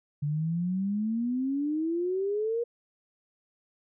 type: exponential sweep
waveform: sine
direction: up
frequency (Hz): 143.3 to 478.7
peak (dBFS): -26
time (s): 0.22-2.64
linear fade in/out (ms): 10
effects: none